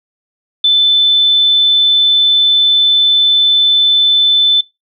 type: tone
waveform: sine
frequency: 3520 Hz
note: A7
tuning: in tune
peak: -6 dBFS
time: 0.64-4.61 s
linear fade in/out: 5 ms
effects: noise-tail reverb RT60 0.2 s tail -22 dB re dry